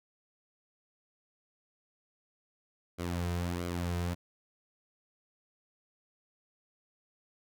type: tone with flanger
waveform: sawtooth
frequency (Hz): 87.31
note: F2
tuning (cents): 0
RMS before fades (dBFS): -34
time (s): 2.98-4.15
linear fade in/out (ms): 20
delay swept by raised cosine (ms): 1.1 to 3.6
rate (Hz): 1.5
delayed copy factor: -0.6
effects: none